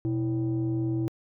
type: tone pair together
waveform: sine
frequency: 123.1 / 326.9 Hz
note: B2 / E4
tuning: -5 / -14 cents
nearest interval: octave + perfect fourth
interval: 1691 cents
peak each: -26 dBFS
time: 0.05-1.08 s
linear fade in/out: 0 ms
effects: tanh soft clip ceiling -21 dBFS